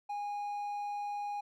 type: tone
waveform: triangle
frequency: 821 Hz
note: G#5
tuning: 20 cents flat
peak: -33 dBFS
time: 0.09-1.41 s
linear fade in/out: 10 ms
effects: none